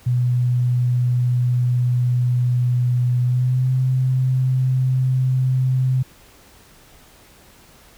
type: tone with pitch glide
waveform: sine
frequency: 123.47 to 129.31 Hz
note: B2 to C3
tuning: 0 to -20 cents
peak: -15 dBFS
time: 0.06-6.03 s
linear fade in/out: 10 ms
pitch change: +80 cents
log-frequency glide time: 3.22-3.71 s
effects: pink hiss -49 dBFS RMS until 7.97 s